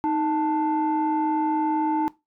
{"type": "tone pair together", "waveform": "sine", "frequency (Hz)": [311.8, 882], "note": ["D#4", "A5"], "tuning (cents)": [4, 4], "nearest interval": "octave + tritone", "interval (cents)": 1800, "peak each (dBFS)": -22, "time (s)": [0.04, 2.08], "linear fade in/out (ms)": 0, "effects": ["noise-tail reverb RT60 0.2 s tail -19 dB re dry", "tanh soft clip ceiling -16 dBFS"]}